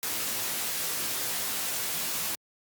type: noise with comb filter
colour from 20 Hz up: white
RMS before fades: -31 dBFS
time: 0.03-2.35 s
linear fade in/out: 0 ms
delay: 18 ms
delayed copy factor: +0.7
effects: high-pass 100 Hz 12 dB/octave + Opus 48 kbps